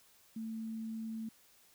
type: tone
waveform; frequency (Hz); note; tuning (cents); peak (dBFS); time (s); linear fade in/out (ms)
sine; 222.8; A3; +22; -38; 0.36-1.29; 5
effects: white hiss -65 dBFS RMS until 1.74 s

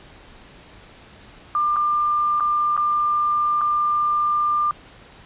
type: tone with dropouts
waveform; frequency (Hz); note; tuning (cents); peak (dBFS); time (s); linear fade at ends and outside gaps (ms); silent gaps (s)
sine; 1195; D6; +30; -17; 1.55-4.71; 1; 1.761-1.766 / 2.399-2.406 / 2.766-2.776 / 3.611-3.615
effects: pink hiss -46 dBFS RMS until 5.25 s + resampled to 8000 Hz

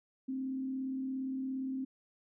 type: tone with frequency modulation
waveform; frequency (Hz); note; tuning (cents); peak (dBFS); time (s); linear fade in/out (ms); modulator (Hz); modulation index
sine; 263.6; C4; +13; -34; 0.28-1.85; 10; 37.3; 0.28
effects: none

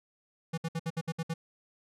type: tone bursts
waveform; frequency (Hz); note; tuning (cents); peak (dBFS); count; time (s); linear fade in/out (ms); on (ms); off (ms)
square; 164; E3; -9; -31; 8; 0.53-1.34; 10; 47; 62
effects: low-pass 10000 Hz 12 dB/octave

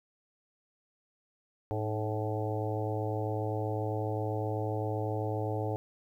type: harmonic tone with a mistuned harmonic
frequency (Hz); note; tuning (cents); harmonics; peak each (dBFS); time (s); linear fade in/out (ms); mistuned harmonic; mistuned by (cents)
107.7; A2; -37; 1 / 3 / 4 / 5 / 6 / 7 / 8; -33 / -39 / -37 / -39 / -43 / -40 / -44; 1.71-5.76; 0; 3; -53
effects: 11-bit

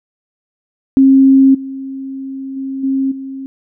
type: tone with level steps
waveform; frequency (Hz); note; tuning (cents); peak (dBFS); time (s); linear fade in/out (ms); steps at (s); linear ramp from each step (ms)
sine; 268.5; C4; +45; -4 / -22 / -19 / -12 / -23; 0.97-3.46; 0; 1.54 / 2.56 / 2.83 / 3.11; 10
effects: none

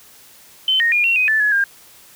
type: tone with pitch steps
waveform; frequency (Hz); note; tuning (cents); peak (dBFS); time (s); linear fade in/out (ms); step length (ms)
sine; 3067 / 1858 / 2425 / 2732 / 2506 / 1754 / 1694 / 1606; G7 / A#6 / D#7 / F7 / D#7 / A6 / G#6 / G6; -38 / -6 / -45 / -39 / +12 / -6 / +34 / +41; -13; 0.68-1.64; 2; 120
effects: white hiss -46 dBFS RMS until 2.15 s

